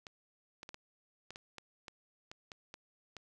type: clicks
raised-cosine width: 0.2 ms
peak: -29 dBFS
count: 12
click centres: 0.068 / 0.631 / 0.691 / 0.744 / 1.306 / 1.359 / 1.583 / 1.882 / 2.315 / 2.518 / 2.741 / 3.167 s
effects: none